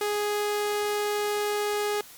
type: tone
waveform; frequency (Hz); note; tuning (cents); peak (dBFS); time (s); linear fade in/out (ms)
sawtooth; 415.3; G#4; 0; -21; 0.01-2.01; 2
effects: white hiss -48 dBFS RMS until 2.17 s + MP3 96 kbps